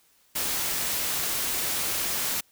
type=noise; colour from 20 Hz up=white; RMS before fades=-28 dBFS; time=0.35-2.41 s; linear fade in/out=10 ms; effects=white hiss -63 dBFS RMS until 2.51 s